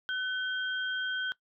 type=tone pair together; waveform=sine; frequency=1511 / 3202 Hz; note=F#6 / G7; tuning=+36 / +36 cents; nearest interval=octave + minor second; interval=1300 cents; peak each=-31 / -35 dBFS; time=0.09-1.32 s; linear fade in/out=0 ms; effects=noise-tail reverb RT60 0.1 s tail -19 dB re dry

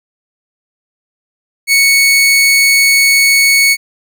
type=tone; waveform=sawtooth; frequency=2217 Hz; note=C#7; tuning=in tune; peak=-3 dBFS; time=1.67-3.77 s; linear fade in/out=50 ms; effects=none

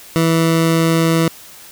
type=tone; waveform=20% pulse; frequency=164 Hz; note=E3; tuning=9 cents flat; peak=-7 dBFS; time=0.16-1.28 s; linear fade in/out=0 ms; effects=white hiss -39 dBFS RMS until 1.71 s

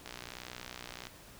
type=click train; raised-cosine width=0.2 ms; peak=-25 dBFS; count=63; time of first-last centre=0.06-1.07 s; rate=61.4 Hz; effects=pink hiss -54 dBFS RMS until 1.39 s

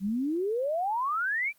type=exponential sweep; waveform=sine; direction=up; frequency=184.9 to 2407 Hz; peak=-26 dBFS; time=0-1.53 s; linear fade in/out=50 ms; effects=white hiss -64 dBFS RMS until 1.58 s + Opus 48 kbps

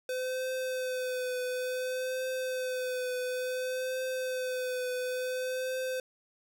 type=tone with vibrato; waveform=square; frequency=509 Hz; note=C5; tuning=48 cents flat; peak=-32 dBFS; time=0.09-6 s; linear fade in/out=2 ms; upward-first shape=triangle; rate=0.57 Hz; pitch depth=27 cents each way; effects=none

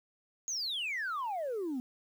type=exponential sweep; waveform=sine; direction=down; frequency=6700 to 240.6 Hz; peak=-31 dBFS; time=0.48-1.8 s; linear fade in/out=0 ms; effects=tanh soft clip ceiling -31 dBFS + 10-bit

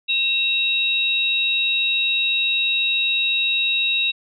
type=tone pair together; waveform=sine; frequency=2700 / 3807 Hz; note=E7 / A#7; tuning=+41 / +36 cents; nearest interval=tritone; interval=595 cents; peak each=-20 dBFS; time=0.08-4.12 s; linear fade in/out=20 ms; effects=none

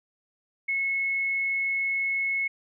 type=tone; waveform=sine; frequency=2187 Hz; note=C#7; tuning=24 cents flat; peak=-24 dBFS; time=0.68-2.48 s; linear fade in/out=10 ms; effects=none

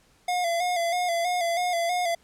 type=tone with vibrato; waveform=square; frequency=698.5 Hz; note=F5; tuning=in tune; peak=-24 dBFS; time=0.28-2.15 s; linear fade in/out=5 ms; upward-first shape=square; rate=3.1 Hz; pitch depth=49 cents each way; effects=pink hiss -61 dBFS RMS until 2.23 s + low-pass 11000 Hz 12 dB/octave

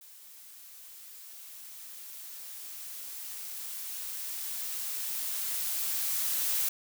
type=noise with level ramp; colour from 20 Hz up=blue; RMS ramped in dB=-52 to -29 dBFS; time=0.01-6.69 s; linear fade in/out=5 ms; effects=none

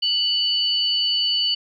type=tone pair together; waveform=sine; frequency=2960 / 4505 Hz; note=F#7 / C#8; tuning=0 / +27 cents; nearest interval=perfect fifth; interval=727 cents; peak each=-20 / -22 dBFS; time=0.02-1.55 s; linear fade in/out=10 ms; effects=none

